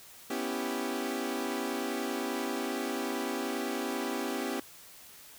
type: chord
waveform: sawtooth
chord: C# half-diminished seventh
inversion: third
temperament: equal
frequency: 246.9 / 277.2 / 329.6 / 392 Hz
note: B3 / C#4 / E4 / G4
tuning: 0 / 0 / 0 / 0 cents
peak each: -33 / -33 / -35 / -33 dBFS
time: 0.3-4.6 s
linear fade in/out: 5 ms
effects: white hiss -52 dBFS RMS until 5.38 s